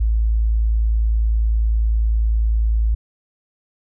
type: tone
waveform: sine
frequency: 55 Hz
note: A1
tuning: in tune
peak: -14 dBFS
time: 0-2.95 s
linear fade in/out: 10 ms
effects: none